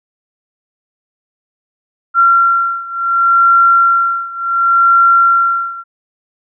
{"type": "beating tone pair", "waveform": "sine", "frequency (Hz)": [1370, 1370.69], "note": ["F6", "F6"], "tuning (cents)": [-34, -33], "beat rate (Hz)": 0.69, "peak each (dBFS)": [-10, -12], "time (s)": [2.14, 5.84], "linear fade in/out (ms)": 50, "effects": []}